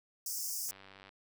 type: high-pass noise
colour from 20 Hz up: pink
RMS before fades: -38 dBFS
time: 0.26-0.71 s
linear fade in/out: 2 ms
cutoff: 5000 Hz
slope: 96 dB/octave
type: click train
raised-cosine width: 0.3 ms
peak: -37 dBFS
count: 40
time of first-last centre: 0.69-1.092 s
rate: 97.1 Hz
effects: none